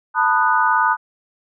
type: chord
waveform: sine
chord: B dominant seventh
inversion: third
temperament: just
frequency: 889 / 987.8 / 1234.7 / 1481.6 Hz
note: A5 / B5 / D#6 / F#6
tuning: +18 / 0 / -14 / +2 cents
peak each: -19 dBFS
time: 0.14-0.97 s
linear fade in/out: 50 ms
effects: none